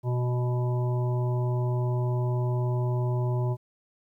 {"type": "harmonic tone", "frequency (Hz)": 123.47, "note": "B2", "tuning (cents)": 0, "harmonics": [1, 3, 5, 7, 8], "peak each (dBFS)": [-24, -34, -38, -41, -42], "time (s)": [0.03, 3.57], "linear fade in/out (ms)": 50, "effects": ["11-bit"]}